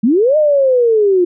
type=linear two-way sweep; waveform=sine; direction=up then down; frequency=200 to 622 to 345.6 Hz; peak=-8 dBFS; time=0.03-1.25 s; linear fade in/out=10 ms; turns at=0.37 s; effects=none